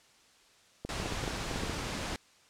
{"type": "clicks", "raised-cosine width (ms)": 2, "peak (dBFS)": -23, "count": 10, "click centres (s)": [0.85, 1, 1.059, 1.123, 1.238, 1.278, 1.513, 1.559, 1.635, 1.697]}
{"type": "noise", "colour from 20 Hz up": "pink", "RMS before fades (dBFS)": -36, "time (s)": [0.89, 2.16], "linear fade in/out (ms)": 0}
{"effects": ["white hiss -62 dBFS RMS until 2.49 s", "low-pass 7000 Hz 12 dB/octave"]}